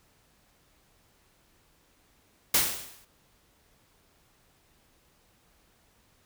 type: noise with exponential decay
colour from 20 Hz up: white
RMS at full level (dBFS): -20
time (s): 2.54-3.05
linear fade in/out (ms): 5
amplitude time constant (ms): 110
effects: pink hiss -65 dBFS RMS until 6.25 s